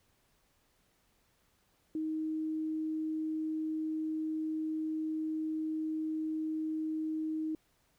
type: tone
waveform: sine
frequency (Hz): 314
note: D#4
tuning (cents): +16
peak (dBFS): -32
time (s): 1.95-7.55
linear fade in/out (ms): 2
effects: pink hiss -72 dBFS RMS until 7.98 s